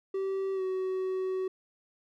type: tone with pitch glide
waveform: triangle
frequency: 386.3 to 375.5 Hz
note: G4 to F#4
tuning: -25 to +26 cents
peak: -27 dBFS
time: 0.14-1.48 s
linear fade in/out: 5 ms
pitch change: -49 cents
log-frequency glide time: 0.54-0.62 s
effects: none